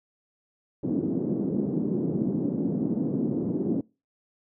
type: band-pass noise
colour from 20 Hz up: white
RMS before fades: -27 dBFS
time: 0.83-3.81 s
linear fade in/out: 5 ms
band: 160 to 320 Hz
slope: 24 dB/octave
effects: noise-tail reverb RT60 0.3 s tail -25 dB re dry